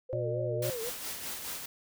sine tone with vibrato, 493.9 Hz, B4, in tune, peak -35 dBFS, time 0.09-0.9 s, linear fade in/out 10 ms, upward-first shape triangle, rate 3.8 Hz, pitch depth 210 cents each way
harmonic tone, 120.6 Hz, B2, 41 cents flat, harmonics 1 / 3 / 5, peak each -34 / -37 / -34 dBFS, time 0.13-0.7 s, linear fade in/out 0 ms
white noise with tremolo, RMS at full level -37 dBFS, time 0.62-1.66 s, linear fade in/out 5 ms, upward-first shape sine, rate 4.8 Hz, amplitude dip 45%
effects none

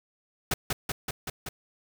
pink noise with echo, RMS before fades -26 dBFS, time 0.51-0.54 s, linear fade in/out 5 ms, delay 190 ms, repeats 5, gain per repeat -2 dB, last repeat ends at 1.49 s, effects none

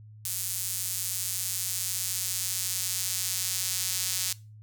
sawtooth tone with high-pass filter sweep, 185.4 Hz, F#3, 4 cents sharp, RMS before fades -31 dBFS, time 0.25-4.33 s, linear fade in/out 2 ms, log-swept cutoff 8500 to 5500 Hz, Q 0.84, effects noise-tail reverb RT60 0.3 s tail -21 dB re dry + added 107 Hz sine -46 dBFS peak until 4.62 s

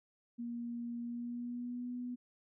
sine tone with pitch glide, 236.9 to 246.2 Hz, A#3 to B3, +28 to -5 cents, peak -38 dBFS, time 0.38-2.16 s, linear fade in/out 20 ms, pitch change +67 cents, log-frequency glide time 1.01-1.92 s, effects none

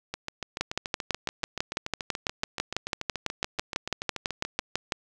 two click trains, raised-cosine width 0.2 ms, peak -15 / -9 dBFS, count 32 / 27, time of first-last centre 0.14-4.594 / 0.61-4.922 s, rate 6.96 / 6.03 Hz, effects none

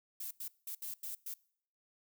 violet noise bursts at uneven times, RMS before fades -42 dBFS, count 6, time 0.2-0.31 / 0.4-0.48 / 0.67-0.75 / 0.82-0.94 / 1.03-1.15 / 1.26-1.34 s, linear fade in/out 5 ms, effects noise-tail reverb RT60 0.6 s tail -23 dB re dry

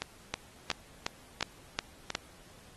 two click trains, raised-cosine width 0.2 ms, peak -15 / -12 dBFS, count 4 / 6, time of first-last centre 0.02-2.103 / 0.34-2.152 s, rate 1.44 / 2.76 Hz, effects pink hiss -57 dBFS RMS until 2.76 s + AAC 32 kbps

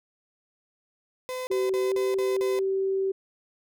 35% pulse tone bursts, 509 Hz, C5, 48 cents flat, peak -29 dBFS, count 6, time 1.29-2.59 s, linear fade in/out 0 ms, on 180 ms, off 44 ms
sine tone with pitch glide, 381 to 385.9 Hz, G4 to G4, -49 to -27 cents, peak -23 dBFS, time 1.5-3.12 s, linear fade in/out 10 ms, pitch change +22 cents, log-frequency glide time 1.85-1.92 s
effects none

